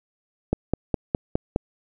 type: click train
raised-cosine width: 2 ms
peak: -7 dBFS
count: 6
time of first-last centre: 0.53-1.561 s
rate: 4.85 Hz
effects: none

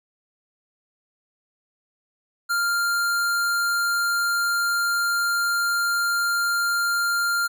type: tone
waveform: square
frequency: 1396 Hz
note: F6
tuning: 1 cent flat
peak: -21 dBFS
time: 2.49-7.48 s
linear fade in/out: 20 ms
effects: none

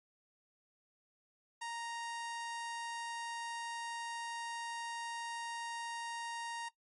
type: tone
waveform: sawtooth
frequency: 932.3 Hz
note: A#5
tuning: in tune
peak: -36 dBFS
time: 1.61-6.69 s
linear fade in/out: 10 ms
effects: noise-tail reverb RT60 0.1 s tail -17 dB re dry + MP3 48 kbps

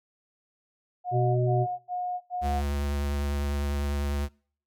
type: tone bursts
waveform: sine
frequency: 721 Hz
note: F#5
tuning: 45 cents flat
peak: -28 dBFS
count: 4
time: 1.04-2.627 s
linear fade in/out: 50 ms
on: 330 ms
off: 89 ms
type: harmonic tone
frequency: 124 Hz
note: B2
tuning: 7 cents sharp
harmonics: 1 / 3 / 5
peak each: -23 / -28 / -31 dBFS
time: 1.11-1.67 s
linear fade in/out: 50 ms
type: tone with vibrato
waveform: square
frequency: 71.5 Hz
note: D2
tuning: 46 cents flat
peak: -27 dBFS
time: 2.41-4.29 s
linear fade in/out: 50 ms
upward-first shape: sine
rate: 10 Hz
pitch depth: 17 cents each way
effects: noise-tail reverb RT60 0.5 s tail -26 dB re dry

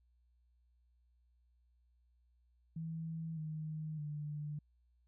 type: tone with pitch steps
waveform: sine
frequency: 162.3 / 155.42 / 148.83 Hz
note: E3 / D#3 / D3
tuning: -27 / -2 / +23 cents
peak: -39 dBFS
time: 2.76-4.59 s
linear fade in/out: 5 ms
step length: 610 ms
effects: added 60 Hz sine -69 dBFS peak until 5.07 s

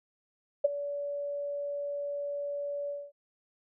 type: tone with ADSR envelope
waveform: sine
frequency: 573 Hz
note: D5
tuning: 43 cents flat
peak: -17 dBFS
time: 0.64-3.12 s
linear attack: 10 ms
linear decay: 18 ms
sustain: -15 dB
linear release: 230 ms
effects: none

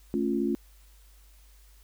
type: chord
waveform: sine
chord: A augmented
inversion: none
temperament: equal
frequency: 220 / 277.2 / 349.2 Hz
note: A3 / C#4 / E#4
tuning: 0 / 0 / 0 cents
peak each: -29 dBFS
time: 0.14-0.55 s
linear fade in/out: 0 ms
effects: added 50 Hz sine -53 dBFS peak until 1.83 s + white hiss -62 dBFS RMS until 1.83 s

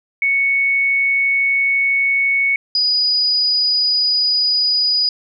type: tone pair in turn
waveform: sine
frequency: 2217 / 4935 Hz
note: C#7 / D#8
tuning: 0 / -15 cents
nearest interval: octave + major second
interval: 1385 cents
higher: second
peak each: -13 dBFS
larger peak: neither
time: 0.22-2.56 / 2.75-5.09 s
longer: neither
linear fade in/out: 2 ms
effects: none

